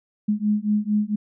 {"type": "beating tone pair", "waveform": "sine", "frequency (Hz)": [207.7, 212.1], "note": ["G#3", "G#3"], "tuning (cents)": [0, 37], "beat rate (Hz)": 4.4, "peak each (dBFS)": -22, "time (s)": [0.28, 1.16], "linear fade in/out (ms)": 10, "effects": []}